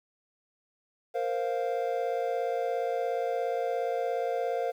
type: chord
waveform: triangle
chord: Bb suspended second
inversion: none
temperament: equal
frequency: 466.2 / 523.3 / 698.5 Hz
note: Bb4 / C5 / F5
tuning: 0 / 0 / 0 cents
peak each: -30 dBFS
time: 1.14-4.72 s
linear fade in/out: 20 ms
effects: 10-bit